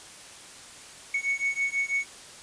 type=beating tone pair; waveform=triangle; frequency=2217 / 2223.1 Hz; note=C#7 / C#7; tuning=0 / +4 cents; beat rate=6.1 Hz; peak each=-27 dBFS; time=1.14-2.05 s; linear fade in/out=5 ms; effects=white hiss -46 dBFS RMS until 2.42 s + resampled to 22050 Hz